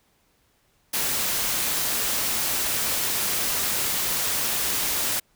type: noise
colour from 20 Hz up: white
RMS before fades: -25 dBFS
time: 0.93-5.2 s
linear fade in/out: 10 ms
effects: pink hiss -65 dBFS RMS until 5.35 s